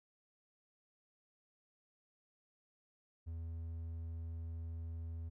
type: tone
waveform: triangle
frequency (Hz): 82.41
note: E2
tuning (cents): 0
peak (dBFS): -39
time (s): 3.26-5.3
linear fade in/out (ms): 20
effects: none